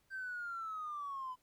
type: linear sweep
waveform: triangle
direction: down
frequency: 1570 to 1000 Hz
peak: -36 dBFS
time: 0.1-1.36 s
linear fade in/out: 50 ms
effects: tanh soft clip ceiling -37 dBFS + pink hiss -75 dBFS RMS until 1.42 s